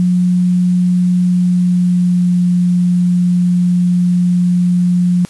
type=tone with pitch glide; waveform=sine; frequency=179.4 to 177.75 Hz; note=F3 to F3; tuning=+47 to +31 cents; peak=-9 dBFS; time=0-5.25 s; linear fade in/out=0 ms; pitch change=-16 cents; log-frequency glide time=1.24-2.43 s; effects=white hiss -41 dBFS RMS until 5.29 s + resampled to 24000 Hz